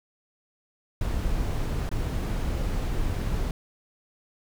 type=noise with dropouts; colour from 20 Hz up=brown; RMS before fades=-27 dBFS; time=1.01-3.51 s; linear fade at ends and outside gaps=2 ms; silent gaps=1.892-1.914 s; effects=none